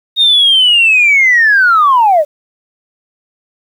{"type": "linear sweep", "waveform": "sine", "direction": "down", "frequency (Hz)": [3729, 565], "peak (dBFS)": -4, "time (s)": [0.16, 2.25], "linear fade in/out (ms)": 50, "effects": ["tanh soft clip ceiling -1 dBFS", "7-bit"]}